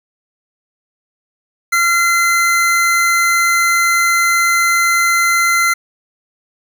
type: tone pair together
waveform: square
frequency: 1374 / 2059 Hz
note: F6 / C7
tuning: -29 / -28 cents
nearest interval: perfect fifth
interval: 701 cents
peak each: -15 / -14 dBFS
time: 1.72-5.74 s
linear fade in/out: 10 ms
effects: none